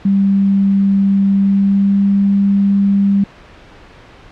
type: tone with pitch glide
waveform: sine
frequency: 196.8 to 198.74 Hz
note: G3 to G3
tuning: +7 to +24 cents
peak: -9 dBFS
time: 0.05-3.24 s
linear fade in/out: 5 ms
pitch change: +17 cents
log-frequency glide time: 1.4-2.04 s
effects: pink hiss -40 dBFS RMS until 4.31 s + low-pass 3000 Hz 12 dB/octave